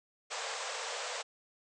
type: band-pass noise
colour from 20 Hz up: pink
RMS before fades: -39 dBFS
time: 0.3-1.23 s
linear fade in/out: 20 ms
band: 450 to 8300 Hz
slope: 96 dB/octave
effects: none